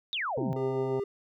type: exponential sweep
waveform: sine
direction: down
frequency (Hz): 3902 to 130.81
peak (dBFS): -29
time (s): 0.13-0.53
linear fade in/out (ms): 0
type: harmonic tone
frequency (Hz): 131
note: C3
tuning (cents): +2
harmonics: 1 / 2 / 3 / 4 / 5 / 6 / 7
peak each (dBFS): -35 / -38 / -40 / -41 / -42 / -43 / -43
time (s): 0.37-1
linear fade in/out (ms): 5
type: tone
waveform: triangle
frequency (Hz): 399.9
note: G4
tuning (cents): +35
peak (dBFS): -27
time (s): 0.56-1.04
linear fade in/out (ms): 5
effects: none